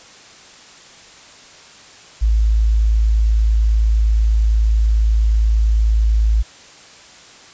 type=tone; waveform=sine; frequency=54.4 Hz; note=A1; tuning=19 cents flat; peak=-11 dBFS; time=2.21-6.43 s; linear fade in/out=20 ms; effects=white hiss -42 dBFS RMS until 7.53 s + resampled to 16000 Hz